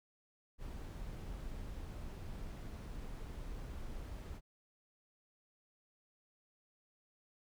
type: noise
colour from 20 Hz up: brown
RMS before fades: -45 dBFS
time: 0.58-4.41 s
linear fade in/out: 50 ms
effects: none